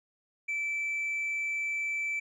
sine tone with tanh clipping, 2322 Hz, D7, 20 cents flat, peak -30 dBFS, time 0.48-2.2 s, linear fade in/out 10 ms, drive 1 dB, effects none

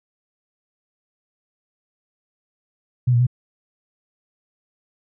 sine tone with pitch steps, 124.5 / 119.5 / 124.7 Hz, B2 / A#2 / B2, +14 / +43 / +17 cents, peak -13 dBFS, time 3.07-3.268 s, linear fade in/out 10 ms, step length 66 ms, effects none

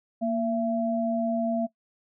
sine tone pair together, 233.1 / 672 Hz, A#3 / E5, 0 / +33 cents, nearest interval octave + tritone, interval 1833 cents, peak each -26 / -27 dBFS, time 0.21-1.67 s, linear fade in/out 20 ms, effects noise-tail reverb RT60 0.1 s tail -19 dB re dry

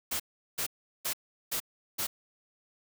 white noise bursts, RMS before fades -32 dBFS, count 5, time 0.11-2.07 s, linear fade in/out 10 ms, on 88 ms, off 380 ms, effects none

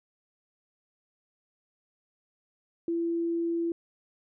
sine tone, 336.6 Hz, E4, 36 cents sharp, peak -26 dBFS, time 2.88-3.72 s, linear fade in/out 2 ms, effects none

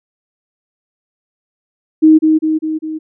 sine tone with echo, 313.8 Hz, D#4, 15 cents sharp, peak -3 dBFS, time 2.02-2.19 s, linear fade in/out 20 ms, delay 200 ms, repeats 4, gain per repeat -4 dB, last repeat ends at 2.99 s, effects none

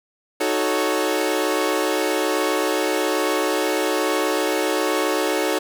sawtooth chord, D# half-diminished seventh, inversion none, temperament equal with one note detuned, 311.1 / 370 / 437.5 / 554.4 Hz, D#4 / F#4 / A4 / C#5, 0 / 0 / -10 / 0 cents, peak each -21 / -21 / -21 / -21 dBFS, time 0.4-5.59 s, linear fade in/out 10 ms, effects none

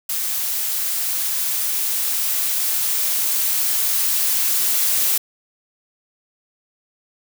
blue noise with level ramp, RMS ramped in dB -23 to -18 dBFS, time 0.09-5.18 s, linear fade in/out 5 ms, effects none

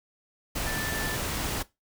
sine tone in noise, 1762 Hz, A6, 2 cents sharp, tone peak -34 dBFS, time 0.66-1.16 s, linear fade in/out 10 ms, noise pink, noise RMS -31 dBFS, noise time 0.55-1.63 s, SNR -6 dB, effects noise-tail reverb RT60 0.2 s tail -18 dB re dry

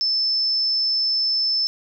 sine tone, 5270 Hz, E8, 1 cent flat, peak -18 dBFS, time 0.01-1.67 s, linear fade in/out 0 ms, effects none

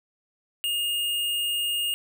square tone, 2840 Hz, F7, 28 cents sharp, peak -25 dBFS, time 0.64-1.94 s, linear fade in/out 0 ms, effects none

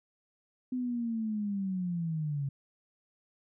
sine linear sweep, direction down, 255.2 to 136.3 Hz, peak -30 dBFS, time 0.72-2.49 s, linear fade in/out 5 ms, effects none

